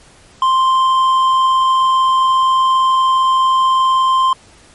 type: tone with hard clipping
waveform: sine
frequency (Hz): 1046.5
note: C6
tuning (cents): 0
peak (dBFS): -11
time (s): 0.42-4.33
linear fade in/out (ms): 2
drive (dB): 5
effects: pink hiss -45 dBFS RMS until 4.74 s + MP3 48 kbps